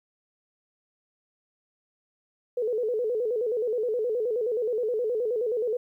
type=tone with vibrato; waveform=sine; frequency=461 Hz; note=A#4; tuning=19 cents flat; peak=-24 dBFS; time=2.57-5.77 s; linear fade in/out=5 ms; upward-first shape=square; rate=9.5 Hz; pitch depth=110 cents each way; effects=11-bit